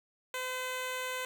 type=tone; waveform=10% pulse; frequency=510 Hz; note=C5; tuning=44 cents flat; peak=-26 dBFS; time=0.34-1.25 s; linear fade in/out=2 ms; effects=11-bit